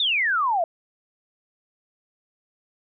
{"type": "exponential sweep", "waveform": "sine", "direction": "down", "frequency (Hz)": [3751, 642], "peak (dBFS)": -19, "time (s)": [0, 0.64], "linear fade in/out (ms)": 2, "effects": []}